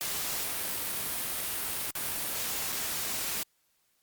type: noise with dropouts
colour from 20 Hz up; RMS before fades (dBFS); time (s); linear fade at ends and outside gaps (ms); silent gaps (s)
white; -33; 0.01-3.43; 0; 1.907-1.953 / 2.721-2.725
effects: white hiss -72 dBFS RMS until 4.02 s + Opus 48 kbps